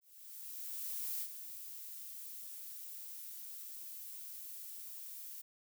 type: noise with ADSR envelope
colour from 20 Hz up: violet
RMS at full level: -39 dBFS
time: 0.01-5.42 s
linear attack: 1200 ms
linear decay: 67 ms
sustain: -9 dB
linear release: 13 ms
effects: none